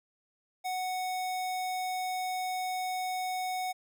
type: tone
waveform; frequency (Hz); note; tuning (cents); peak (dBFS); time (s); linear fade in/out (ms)
square; 740; F#5; 0; -32; 0.64-3.73; 20
effects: none